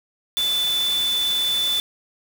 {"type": "tone in noise", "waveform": "sine", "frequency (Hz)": 3500, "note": "A7", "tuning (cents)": -10, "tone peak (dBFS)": -19, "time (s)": [0.37, 1.8], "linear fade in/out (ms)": 0, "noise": "white", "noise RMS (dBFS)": -31, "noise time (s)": [0.37, 1.8], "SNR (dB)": 9, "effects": []}